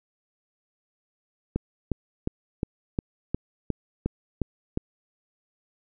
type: click train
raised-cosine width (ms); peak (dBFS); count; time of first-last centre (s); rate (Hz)
3; -12; 10; 1.56-4.774; 2.8
effects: none